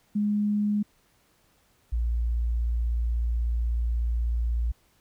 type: tone pair in turn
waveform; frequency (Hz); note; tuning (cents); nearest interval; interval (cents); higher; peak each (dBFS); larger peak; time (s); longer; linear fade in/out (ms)
sine; 207.7 / 58.16; G#3 / A#1; 0 / -3; octave + minor seventh; 2203; first; -22 / -23; first; 0.15-0.83 / 1.92-4.72; second; 10
effects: pink hiss -65 dBFS RMS until 5 s